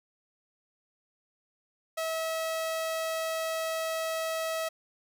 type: tone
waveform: sawtooth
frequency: 646 Hz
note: E5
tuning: 35 cents flat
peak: -26 dBFS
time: 1.97-4.69 s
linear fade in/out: 10 ms
effects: none